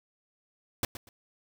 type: noise with echo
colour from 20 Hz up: pink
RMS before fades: -28 dBFS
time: 0.83-0.85 s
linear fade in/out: 2 ms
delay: 120 ms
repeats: 2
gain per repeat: -13 dB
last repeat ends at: 1.09 s
effects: none